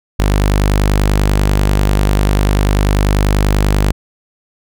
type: tone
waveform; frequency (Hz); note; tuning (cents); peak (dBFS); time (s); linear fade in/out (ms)
sawtooth; 50.2; G1; +42; -6; 0.19-3.92; 5
effects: none